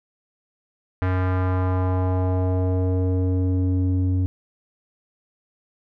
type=tone with low-pass filter sweep; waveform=square; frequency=92.3 Hz; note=F#2; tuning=4 cents flat; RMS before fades=-21 dBFS; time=1.02-4.26 s; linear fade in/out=0 ms; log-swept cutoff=1700 to 220 Hz; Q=1.7; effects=none